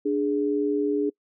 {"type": "tone pair together", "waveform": "sine", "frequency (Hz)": [293.7, 414.9], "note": ["D4", "G#4"], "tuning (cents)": [0, -2], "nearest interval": "tritone", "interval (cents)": 598, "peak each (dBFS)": -24, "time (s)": [0.05, 1.1], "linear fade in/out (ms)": 10, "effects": ["noise-tail reverb RT60 0.1 s tail -25 dB re dry"]}